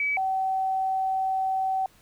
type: tone pair in turn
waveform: sine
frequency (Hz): 2286 / 762.9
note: D7 / G5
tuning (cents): -47 / -47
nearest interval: octave + perfect fifth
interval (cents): 1900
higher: first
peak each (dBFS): -23 / -23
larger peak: neither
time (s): 0-0.17 / 0.17-1.86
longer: second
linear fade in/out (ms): 2
effects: pink hiss -58 dBFS RMS until 2.01 s